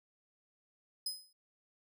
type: tone with exponential decay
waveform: sawtooth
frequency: 5040 Hz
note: D#8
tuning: 21 cents sharp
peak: -30 dBFS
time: 1.06-1.33 s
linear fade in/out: 5 ms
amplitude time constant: 58 ms
effects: none